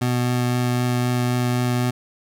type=tone with vibrato; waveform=25% pulse; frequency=123.47 Hz; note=B2; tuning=in tune; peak=-15 dBFS; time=0.01-1.91 s; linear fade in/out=10 ms; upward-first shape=triangle; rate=3.9 Hz; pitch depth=9 cents each way; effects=none